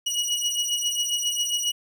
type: beating tone pair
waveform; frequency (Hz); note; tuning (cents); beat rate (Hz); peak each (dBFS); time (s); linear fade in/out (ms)
25% pulse; 2905 / 2912.4; F#7 / F#7; -32 / -28; 7.4; -23; 0.06-1.72; 10
effects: none